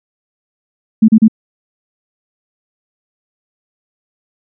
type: tone bursts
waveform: sine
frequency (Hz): 220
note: A3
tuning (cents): 0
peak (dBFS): -3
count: 3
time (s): 1.02-1.282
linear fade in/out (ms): 10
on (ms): 64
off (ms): 35
effects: none